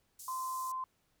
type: band-pass noise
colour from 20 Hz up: pink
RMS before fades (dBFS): -49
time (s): 0.19-0.72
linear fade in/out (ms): 5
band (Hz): 6100 to 15000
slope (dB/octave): 24
type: tone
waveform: sine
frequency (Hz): 1036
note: C6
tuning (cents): -17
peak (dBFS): -35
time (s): 0.28-0.84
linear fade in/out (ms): 2
effects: pink hiss -75 dBFS RMS until 1.2 s